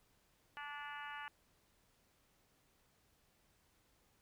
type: harmonic tone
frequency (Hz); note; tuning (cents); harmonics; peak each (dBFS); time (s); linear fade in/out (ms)
290.8; D4; -17; 3 / 4 / 5 / 6 / 7 / 8 / 9 / 10; -50 / -52 / -51 / -51 / -57 / -59 / -58 / -57; 0.57-1.28; 0
effects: pink hiss -74 dBFS RMS until 4.21 s